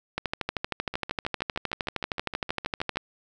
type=two click trains; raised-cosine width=0.3 ms; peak=-17 / -11 dBFS; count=14 / 37; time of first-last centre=0.94-2.959 / 0.18-2.971 s; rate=6.44 / 12.9 Hz; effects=none